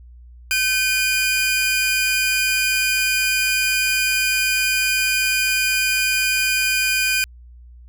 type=tone pair together; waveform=sawtooth; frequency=1539.6 / 2444 Hz; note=G6 / D#7; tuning=-32 / -32 cents; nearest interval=minor sixth; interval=800 cents; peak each=-19 / -15 dBFS; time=0.51-7.24 s; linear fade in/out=0 ms; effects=added 60 Hz sine -40 dBFS peak until 7.88 s